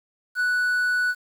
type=tone with quantisation; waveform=triangle; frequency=1480 Hz; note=F#6; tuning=in tune; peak=-18 dBFS; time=0.35-1.15 s; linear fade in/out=50 ms; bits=8; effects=none